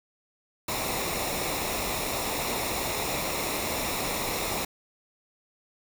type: noise with comb filter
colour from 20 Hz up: pink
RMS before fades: -30 dBFS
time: 0.68-4.65 s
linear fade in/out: 5 ms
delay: 0.64 ms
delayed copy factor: -0.6
effects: none